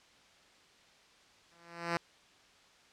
5% pulse tone with exponential growth, 170 Hz, F3, 46 cents flat, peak -17 dBFS, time 1.51-1.97 s, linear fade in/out 2 ms, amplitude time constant 100 ms, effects white hiss -62 dBFS RMS until 2.92 s + low-pass 5000 Hz 12 dB/octave

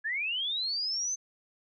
sine linear sweep, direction up, 1661.2 to 6272 Hz, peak -29 dBFS, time 0.04-1.16 s, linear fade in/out 20 ms, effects none

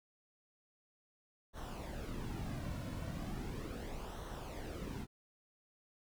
brown noise with flanger, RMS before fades -43 dBFS, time 1.53-5.07 s, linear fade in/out 50 ms, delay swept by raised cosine 0.41 to 2.51 ms, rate 0.37 Hz, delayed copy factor -0.6, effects none

